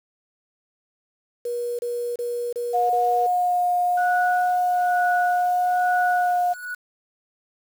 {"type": "tone bursts", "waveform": "sine", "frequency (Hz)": 480.7, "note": "B4", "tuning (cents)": -47, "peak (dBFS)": -24, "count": 5, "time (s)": [1.45, 3.266], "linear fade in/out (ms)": 5, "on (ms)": 340, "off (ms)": 29}
{"type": "tone with vibrato", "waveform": "sine", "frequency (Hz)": 718, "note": "F5", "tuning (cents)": 48, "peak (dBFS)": -18, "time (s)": [2.73, 6.54], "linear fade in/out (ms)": 20, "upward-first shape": "sine", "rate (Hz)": 0.73, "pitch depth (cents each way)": 11}
{"type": "tone with tremolo", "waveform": "sine", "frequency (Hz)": 1469, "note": "F#6", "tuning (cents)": -13, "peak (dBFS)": -23, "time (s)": [3.97, 6.75], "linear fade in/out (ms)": 10, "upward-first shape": "sine", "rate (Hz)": 1.1, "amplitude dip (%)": 90}
{"effects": ["7-bit"]}